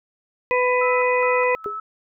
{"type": "harmonic tone", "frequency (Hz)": 498.4, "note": "B4", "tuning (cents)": 16, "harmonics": [1, 2, 4, 5], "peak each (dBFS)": [-19, -22, -25, -26], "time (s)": [0.51, 1.55], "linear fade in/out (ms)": 0}
{"type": "tone with tremolo", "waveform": "sine", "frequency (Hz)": 1303, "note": "E6", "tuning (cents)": -20, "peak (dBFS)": -27, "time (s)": [0.81, 1.8], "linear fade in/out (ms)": 5, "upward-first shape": "square", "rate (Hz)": 2.4, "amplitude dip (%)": 75}
{"type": "tone with exponential decay", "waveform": "sine", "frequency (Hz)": 412, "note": "G#4", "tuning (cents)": -14, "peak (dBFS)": -22, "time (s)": [1.66, 1.79], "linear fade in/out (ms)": 0, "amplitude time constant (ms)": 28}
{"effects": []}